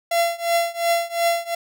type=tone with tremolo; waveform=45% pulse; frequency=681 Hz; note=F5; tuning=44 cents flat; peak=-15 dBFS; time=0.11-1.55 s; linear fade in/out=5 ms; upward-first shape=triangle; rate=2.8 Hz; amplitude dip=95%; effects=none